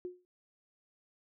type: tone with exponential decay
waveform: sine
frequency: 360 Hz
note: F#4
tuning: 47 cents flat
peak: -34 dBFS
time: 0.05-0.25 s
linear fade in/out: 0 ms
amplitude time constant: 42 ms
effects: noise-tail reverb RT60 0.2 s tail -26 dB re dry